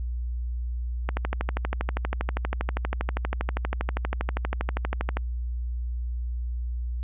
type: click train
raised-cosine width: 0.5 ms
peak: -12 dBFS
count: 52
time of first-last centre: 1.09-5.17 s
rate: 12.5 Hz
effects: added 60 Hz sine -27 dBFS peak until 7.03 s + resampled to 8000 Hz